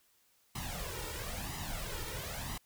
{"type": "noise with flanger", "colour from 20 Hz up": "pink", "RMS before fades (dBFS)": -40, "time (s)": [0.55, 2.58], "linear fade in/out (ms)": 5, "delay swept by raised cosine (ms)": [1, 2.2], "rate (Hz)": 1, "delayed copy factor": 0.7, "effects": ["white hiss -70 dBFS RMS until 2.65 s"]}